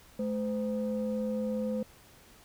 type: tone pair together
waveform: sine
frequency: 215.1 / 511.6 Hz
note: A3 / C5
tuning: -39 / -39 cents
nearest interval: octave + minor third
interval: 1500 cents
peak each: -30 / -32 dBFS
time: 0.19-1.83 s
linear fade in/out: 5 ms
effects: tanh soft clip ceiling -24 dBFS + pink hiss -57 dBFS RMS until 2.44 s